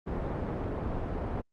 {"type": "low-pass noise", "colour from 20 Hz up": "pink", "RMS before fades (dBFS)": -33, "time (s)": [0.06, 1.42], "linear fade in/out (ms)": 20, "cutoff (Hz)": 880, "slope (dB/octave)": 12, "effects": ["Opus 32 kbps"]}